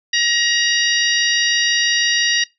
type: harmonic tone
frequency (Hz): 946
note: A#5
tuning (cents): +25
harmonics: 2 / 3 / 4 / 5 / 6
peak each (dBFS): -19 / -21 / -22 / -23 / -24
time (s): 0.13-2.44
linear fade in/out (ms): 5
effects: noise-tail reverb RT60 0.2 s tail -20 dB re dry